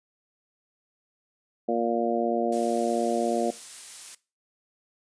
harmonic tone, 117 Hz, A#2, 7 cents sharp, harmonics 2 / 3 / 4 / 5 / 6, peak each -29 / -29 / -29 / -29 / -29 dBFS, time 1.68-3.51 s, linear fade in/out 10 ms
blue noise, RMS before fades -39 dBFS, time 2.52-4.15 s, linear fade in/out 5 ms
effects noise-tail reverb RT60 0.3 s tail -19 dB re dry + resampled to 22050 Hz

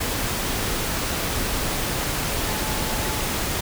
sine tone in noise, 866 Hz, A5, 28 cents flat, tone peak -34 dBFS, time 2.48-3.23 s, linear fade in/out 10 ms, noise pink, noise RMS -25 dBFS, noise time 0-3.61 s, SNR -12 dB, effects none

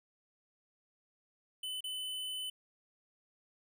square tone with dropouts, 3018 Hz, F#7, 34 cents sharp, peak -38 dBFS, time 1.63-2.5 s, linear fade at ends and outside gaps 5 ms, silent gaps 1.807-1.84 s, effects none

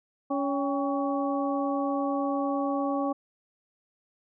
harmonic tone with a mistuned harmonic, 280.7 Hz, C#4, 22 cents sharp, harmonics 1 / 2 / 3 / 4, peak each -28 / -31 / -33 / -34 dBFS, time 0.3-3.13 s, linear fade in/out 10 ms, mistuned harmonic 3, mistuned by -87 cents, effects none

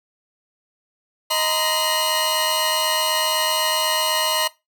sawtooth tone cluster, 626 / 937 / 1025 / 2904 / 4191 Hz, D#5 / A#5 / C6 / F#7 / C8, +10 / +9 / -36 / -33 / +2 cents, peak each -22 dBFS, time 1.3-4.48 s, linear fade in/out 10 ms, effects noise-tail reverb RT60 0.2 s tail -18 dB re dry

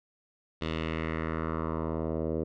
10% pulse tone with low-pass filter sweep, 80.2 Hz, E2, 47 cents flat, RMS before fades -32 dBFS, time 0.61-2.44 s, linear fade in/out 10 ms, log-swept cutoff 3500 to 490 Hz, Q 2.2, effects none

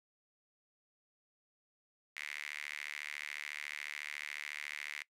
sawtooth tone with high-pass filter, 74 Hz, D2, 14 cents sharp, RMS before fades -44 dBFS, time 2.16-5.03 s, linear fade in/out 10 ms, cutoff 2100 Hz, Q 5.7, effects noise-tail reverb RT60 0.1 s tail -21 dB re dry + low-pass 12000 Hz 12 dB/octave

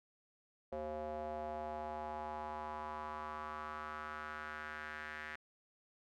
square tone with band-pass filter sweep, 76.4 Hz, D#2, 31 cents flat, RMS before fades -44 dBFS, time 0.72-5.36 s, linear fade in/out 5 ms, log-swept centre 580 to 1800 Hz, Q 3.7, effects none

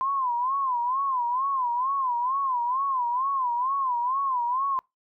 sine tone with vibrato, 1027 Hz, C6, 33 cents flat, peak -23 dBFS, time 0.01-4.79 s, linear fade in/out 0 ms, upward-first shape sine, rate 2.2 Hz, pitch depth 140 cents each way, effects noise-tail reverb RT60 0.2 s tail -25 dB re dry

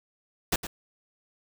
pink noise with echo, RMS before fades -25 dBFS, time 0.52-0.56 s, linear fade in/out 5 ms, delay 110 ms, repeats 1, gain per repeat -11 dB, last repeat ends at 0.67 s, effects none

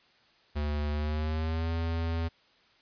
square tone with pitch glide, 74.1 to 82.7 Hz, D2 to E2, +16 to +6 cents, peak -29 dBFS, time 0.55-2.29 s, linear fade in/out 20 ms, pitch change +190 cents, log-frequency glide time 0.92-1.71 s, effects white hiss -63 dBFS RMS until 2.81 s + resampled to 11025 Hz

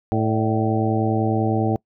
harmonic tone with a mistuned harmonic, 110 Hz, A2, in tune, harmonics 1 / 2 / 3 / 4 / 5 / 6 / 7, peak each -22 / -24 / -24 / -27 / -30 / -31 / -26 dBFS, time 0.12-1.76 s, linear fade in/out 0 ms, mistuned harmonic 5, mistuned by +75 cents, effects noise-tail reverb RT60 0.1 s tail -25 dB re dry

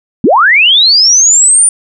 sine linear sweep, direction up, 174.61 to 9397 Hz, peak -3 dBFS, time 0.24-1.69 s, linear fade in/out 2 ms, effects none

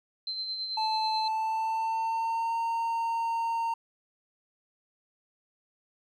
sine tone with tremolo, 4100 Hz, C8, 36 cents flat, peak -30 dBFS, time 0.27-1.28 s, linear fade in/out 2 ms, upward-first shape sine, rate 9.2 Hz, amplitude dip 40%
triangle tone with pitch glide, 875 to 918.5 Hz, A5 to A#5, -10 to -26 cents, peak -25 dBFS, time 0.77-3.74 s, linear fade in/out 5 ms, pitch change +84 cents, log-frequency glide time 1.19-2.57 s
effects none

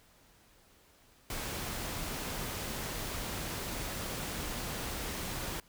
pink noise, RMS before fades -38 dBFS, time 1.3-5.6 s, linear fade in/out 2 ms, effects pink hiss -63 dBFS RMS until 5.68 s

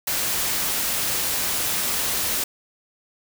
white noise, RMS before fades -24 dBFS, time 0.07-2.44 s, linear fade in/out 5 ms, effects none

